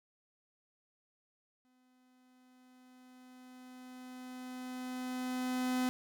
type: tone with exponential growth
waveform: 45% pulse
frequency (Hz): 253.4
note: B3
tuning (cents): +45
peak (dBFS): -30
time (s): 1.65-5.89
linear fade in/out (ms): 0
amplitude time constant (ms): 920
effects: none